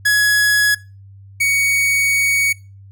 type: tone pair in turn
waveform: 45% pulse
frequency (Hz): 1681 / 2239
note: G#6 / C#7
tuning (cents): +20 / +17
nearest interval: perfect fourth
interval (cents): 497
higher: second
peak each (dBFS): -11 / -13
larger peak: first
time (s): 0.05-0.75 / 1.4-2.53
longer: second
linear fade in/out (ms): 10
effects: noise-tail reverb RT60 0.3 s tail -21 dB re dry + added 98 Hz sine -38 dBFS peak until 2.91 s